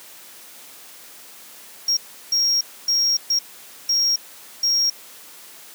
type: tone bursts at uneven times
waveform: triangle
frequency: 5588 Hz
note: F8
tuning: in tune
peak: -15 dBFS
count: 6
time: 1.88-1.97 / 2.32-2.61 / 2.88-3.17 / 3.3-3.39 / 3.89-4.16 / 4.63-4.9 s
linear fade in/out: 5 ms
effects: white hiss -43 dBFS RMS until 5.74 s + high-pass 200 Hz 12 dB/octave